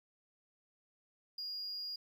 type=tone; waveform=triangle; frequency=4851 Hz; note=D#8; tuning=45 cents flat; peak=-37 dBFS; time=1.38-1.96 s; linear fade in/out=5 ms; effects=tanh soft clip ceiling -35 dBFS + 12-bit